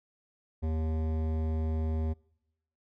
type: tone with hard clipping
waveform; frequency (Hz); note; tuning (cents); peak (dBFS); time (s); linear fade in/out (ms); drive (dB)
sine; 79.2; D#2; +31; -30; 0.62-2.14; 20; 15
effects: noise-tail reverb RT60 0.9 s tail -26 dB re dry